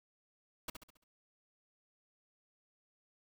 pink noise with echo, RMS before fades -40 dBFS, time 0.68-0.7 s, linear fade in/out 5 ms, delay 68 ms, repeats 5, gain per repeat -7 dB, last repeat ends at 1.04 s, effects none

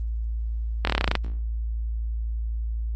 slowing click train, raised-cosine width 0.3 ms, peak -5 dBFS, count 11, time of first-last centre 0.85-1.153 s, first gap 23 ms, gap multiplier 1.06, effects added 56 Hz sine -25 dBFS peak until 2.95 s + Opus 32 kbps

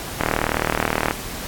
click train, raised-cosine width 0.5 ms, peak -3 dBFS, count 36, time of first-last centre 0.21-1.11 s, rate 38.9 Hz, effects pink hiss -31 dBFS RMS until 1.47 s + AAC 64 kbps

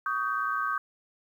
sine tone cluster, 1127 / 1246 / 1555 Hz, C#6 / D#6 / G6, +28 / +2 / -14 cents, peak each -31 dBFS, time 0.06-0.78 s, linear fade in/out 2 ms, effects 10-bit

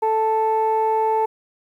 sine tone pair together, 440 / 880 Hz, A4 / A5, 0 / 0 cents, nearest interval octave, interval 1200 cents, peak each -19 / -17 dBFS, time 0.02-1.26 s, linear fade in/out 10 ms, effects tanh soft clip ceiling -12 dBFS + 9-bit

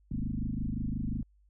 sine tone with frequency modulation, 130.81 Hz, C3, in tune, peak -30 dBFS, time 0.11-1.23 s, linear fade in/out 5 ms, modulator 25.7 Hz, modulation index 4.9, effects added 50 Hz sine -61 dBFS peak until 1.49 s

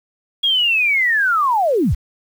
sine linear sweep, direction down, 3318 to 34.65 Hz, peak -13 dBFS, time 0.43-1.95 s, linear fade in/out 10 ms, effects 7-bit

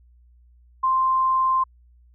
sine tone, 1046.5 Hz, C6, in tune, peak -17 dBFS, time 0.83-1.64 s, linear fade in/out 10 ms, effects added 60 Hz sine -51 dBFS peak until 2.14 s

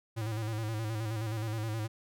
square tone with vibrato, 110 Hz, A2, in tune, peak -33 dBFS, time 0.16-1.88 s, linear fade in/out 20 ms, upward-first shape square, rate 9.5 Hz, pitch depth 54 cents each way, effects none

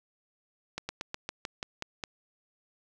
slowing click train, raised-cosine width 0.2 ms, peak -17 dBFS, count 9, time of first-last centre 0.78-2.038 s, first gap 110 ms, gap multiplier 1.1, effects none

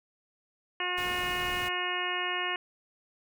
harmonic tone, 360 Hz, F#4, 47 cents flat, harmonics 1 / 2 / 3 / 4 / 5 / 6 / 7 / 8, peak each -39 / -39 / -36 / -41 / -35 / -38 / -39 / -35 dBFS, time 0.8-2.56 s, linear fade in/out 2 ms
pink noise, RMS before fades -41 dBFS, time 0.97-1.69 s, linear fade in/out 10 ms
effects none

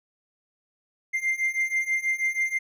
triangle beating tone pair, 2093 / 2099.2 Hz, C7 / C7, 0 / +5 cents, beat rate 6.2 Hz, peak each -26 / -24 dBFS, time 1.13-2.59 s, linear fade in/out 20 ms, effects none

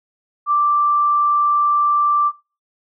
sine tone, 1174.7 Hz, D6, in tune, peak -13 dBFS, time 0.46-2.32 s, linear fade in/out 50 ms, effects noise-tail reverb RT60 0.3 s tail -18 dB re dry

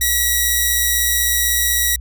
5% pulse tone with amplitude modulation, 1926 Hz, B6, 44 cents flat, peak -3 dBFS, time 0.01-1.96 s, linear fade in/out 5 ms, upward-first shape sine, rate 116 Hz, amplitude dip 25%, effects added 60 Hz sine -27 dBFS peak until 2 s

